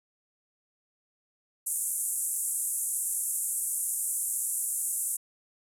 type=band-pass noise; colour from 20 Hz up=pink; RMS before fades=-31 dBFS; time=1.66-5.17 s; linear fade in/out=10 ms; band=7900 to 12000 Hz; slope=48 dB/octave; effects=none